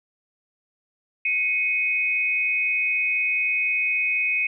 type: tone pair together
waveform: sine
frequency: 2191 / 2515 Hz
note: C#7 / D#7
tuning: -21 / +18 cents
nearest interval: major second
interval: 239 cents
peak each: -26 / -21 dBFS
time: 1.25-4.47 s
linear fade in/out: 5 ms
effects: none